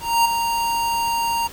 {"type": "tone with ADSR envelope", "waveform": "square", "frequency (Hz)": 930, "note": "A#5", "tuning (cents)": -4, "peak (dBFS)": -13, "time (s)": [0, 1.48], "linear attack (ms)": 250, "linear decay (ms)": 11, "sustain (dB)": -7, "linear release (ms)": 18, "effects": ["pink hiss -39 dBFS RMS until 1.52 s"]}